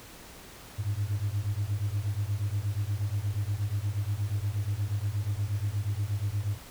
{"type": "beating tone pair", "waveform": "sine", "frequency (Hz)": [98, 106.4], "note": ["G2", "G#2"], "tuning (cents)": [0, 42], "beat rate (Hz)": 8.4, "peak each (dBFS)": -29, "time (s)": [0.78, 6.58], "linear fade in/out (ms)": 20, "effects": ["tanh soft clip ceiling -23 dBFS", "pink hiss -48 dBFS RMS until 6.7 s"]}